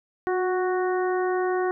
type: harmonic tone with a mistuned harmonic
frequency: 370 Hz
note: F#4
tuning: in tune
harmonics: 1 / 2 / 3 / 4 / 5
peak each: -23 / -29 / -33 / -35 / -37 dBFS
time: 0.27-1.71 s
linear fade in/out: 0 ms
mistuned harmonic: 1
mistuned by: -27 cents
effects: none